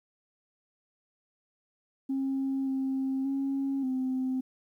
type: tone with pitch steps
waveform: sine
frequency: 269.3 / 266.4 / 273.1 / 259.2 Hz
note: C#4 / C4 / C#4 / C4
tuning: -50 / +31 / -26 / -16 cents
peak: -26 dBFS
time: 2.09-4.41 s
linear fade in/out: 10 ms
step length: 580 ms
effects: tanh soft clip ceiling -24 dBFS + 11-bit